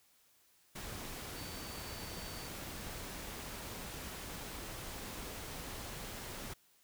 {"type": "tone in noise", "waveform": "sine", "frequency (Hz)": 4547, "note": "C#8", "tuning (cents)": 43, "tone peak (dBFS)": -53, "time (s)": [1.36, 2.48], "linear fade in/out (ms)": 10, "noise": "pink", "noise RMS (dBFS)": -45, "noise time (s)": [0.75, 6.54], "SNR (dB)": -11, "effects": ["white hiss -69 dBFS RMS until 6.83 s"]}